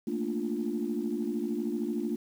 sine chord, Bb major seventh, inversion third, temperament equal, 220 / 233.1 / 293.7 / 349.2 Hz, A3 / Bb3 / D4 / F4, 0 / 0 / 0 / 0 cents, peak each -34 dBFS, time 0.07-2.16 s, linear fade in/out 5 ms, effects tanh soft clip ceiling -20 dBFS + 9-bit

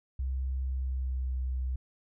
sine tone with pitch glide, 65.41 to 63.95 Hz, C2 to C2, 0 to -39 cents, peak -29 dBFS, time 0.19-1.76 s, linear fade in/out 5 ms, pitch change -39 cents, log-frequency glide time 0.61-1.4 s, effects none

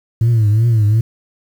sine tone with vibrato, 110.8 Hz, A2, 13 cents sharp, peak -7 dBFS, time 0.21-1.01 s, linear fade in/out 5 ms, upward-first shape triangle, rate 2.7 Hz, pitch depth 140 cents each way, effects tanh soft clip ceiling -8 dBFS + 7-bit

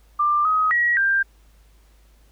sine tone with pitch steps, 1188 / 1262 / 1911 / 1587 Hz, D6 / D#6 / A#6 / G6, +20 / +24 / +43 / +21 cents, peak -16 dBFS, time 0.19-1.23 s, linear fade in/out 10 ms, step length 260 ms, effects added 52 Hz sine -51 dBFS peak until 2.31 s + pink hiss -61 dBFS RMS until 2.31 s

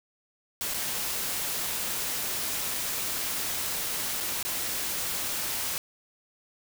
white noise with dropouts, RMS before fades -31 dBFS, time 0.61-5.78 s, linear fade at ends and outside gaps 0 ms, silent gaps 0.738-0.743 / 4.203-4.207 / 4.428-4.45 s, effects none

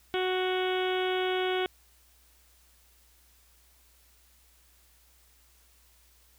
harmonic tone, 370 Hz, F#4, in tune, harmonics 1 / 2 / 3 / 4 / 5 / 6 / 7 / 8 / 9 / 10, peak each -28 / -34 / -41 / -37 / -44 / -39 / -45 / -40 / -39 / -48 dBFS, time 0.14-1.66 s, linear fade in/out 0 ms, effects added 60 Hz sine -63 dBFS peak until 6.38 s + white hiss -63 dBFS RMS until 6.38 s

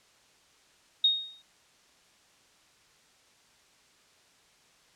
sine tone with exponential decay, 3726 Hz, A#7, 2 cents flat, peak -17 dBFS, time 1.04-1.42 s, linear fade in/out 5 ms, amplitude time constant 81 ms, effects white hiss -62 dBFS RMS until 4.95 s + low-pass 7000 Hz 12 dB/octave

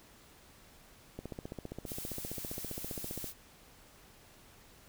click train, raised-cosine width 2 ms, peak -27 dBFS, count 32, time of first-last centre 1.19-3.243 s, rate 15.1 Hz
blue noise, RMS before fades -43 dBFS, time 1.85-3.34 s, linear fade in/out 50 ms
effects pink hiss -59 dBFS RMS until 4.88 s

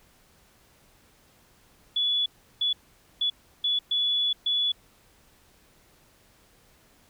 sine tone bursts at uneven times, 3421 Hz, A7, 49 cents flat, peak -22 dBFS, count 6, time 1.96-2.26 / 2.61-2.73 / 3.21-3.3 / 3.64-3.79 / 3.91-4.33 / 4.46-4.72 s, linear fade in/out 5 ms, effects pink hiss -60 dBFS RMS until 7.09 s

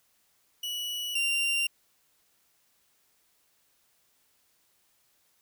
40% pulse tone pair in turn, 2939 / 2776 Hz, F#7 / F7, -12 / -11 cents, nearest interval minor second, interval 99 cents, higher first, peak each -31 / -24 dBFS, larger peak second, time 0.63-1.15 / 1.15-1.67 s, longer neither, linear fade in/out 5 ms, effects white hiss -69 dBFS RMS until 5.41 s

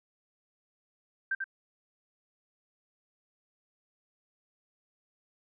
sine tone with echo, 1568 Hz, G6, in tune, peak -27 dBFS, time 1.31-1.35 s, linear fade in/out 5 ms, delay 92 ms, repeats 1, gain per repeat -4 dB, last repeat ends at 1.442 s, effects none

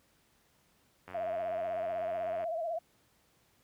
click train, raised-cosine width 0.5 ms, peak -31 dBFS, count 126, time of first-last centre 1.08-2.44 s, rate 91.9 Hz
sine tone with vibrato, 663 Hz, E5, 10 cents sharp, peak -32 dBFS, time 1.14-2.79 s, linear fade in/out 10 ms, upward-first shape sine, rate 16 Hz, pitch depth 83 cents each way
effects pink hiss -69 dBFS RMS until 3.63 s + high-pass 60 Hz 12 dB/octave

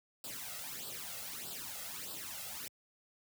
white noise with flanger, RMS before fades -44 dBFS, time 0.24-2.68 s, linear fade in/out 2 ms, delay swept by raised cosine 0.23 to 1.53 ms, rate 1.6 Hz, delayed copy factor +0.75, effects high-pass 80 Hz 12 dB/octave

